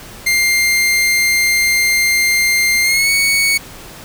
sawtooth tone with pitch glide, 2100 to 2225 Hz, C7 to C#7, +6 to +6 cents, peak -8 dBFS, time 0.26-3.58 s, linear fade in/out 10 ms, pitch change +100 cents, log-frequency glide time 2.83-3.1 s, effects pink hiss -35 dBFS RMS until 4.04 s

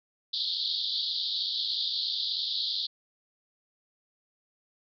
pink band-pass noise, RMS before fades -31 dBFS, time 0.33-2.87 s, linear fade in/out 10 ms, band 3400 to 4700 Hz, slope 96 dB/octave, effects none

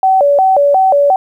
sine tone with vibrato, 659.3 Hz, E5, in tune, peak -6 dBFS, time 0.03-1.16 s, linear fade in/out 2 ms, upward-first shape square, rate 2.8 Hz, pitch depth 250 cents each way, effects 8-bit

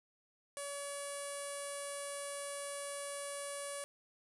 sawtooth tone with low-pass filter, 568 Hz, C#5, 42 cents sharp, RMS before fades -43 dBFS, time 0.57-3.84 s, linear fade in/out 0 ms, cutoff 9400 Hz, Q 8.3, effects none

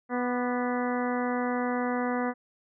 harmonic tone with a mistuned harmonic, 246.9 Hz, B3, in tune, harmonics 1 / 2 / 3 / 4 / 5 / 6 / 7 / 8, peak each -29 / -32 / -34 / -37 / -38 / -40 / -41 / -41 dBFS, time 0.09-2.34 s, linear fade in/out 50 ms, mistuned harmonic 5, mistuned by -33 cents, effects none

